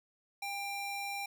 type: ring-modulated tone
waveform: square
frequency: 1586 Hz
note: G6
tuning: 20 cents sharp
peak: -34 dBFS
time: 0.42-1.26 s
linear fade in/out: 5 ms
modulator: 784 Hz
effects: none